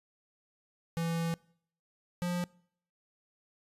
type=tone pair in turn; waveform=square; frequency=166.6 / 176.51 Hz; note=E3 / F3; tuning=+19 / +19 cents; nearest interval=minor second; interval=100 cents; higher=second; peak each=-31 / -31 dBFS; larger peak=neither; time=0.97-1.34 / 2.22-2.44 s; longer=first; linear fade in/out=0 ms; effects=noise-tail reverb RT60 0.6 s tail -24 dB re dry + resampled to 32000 Hz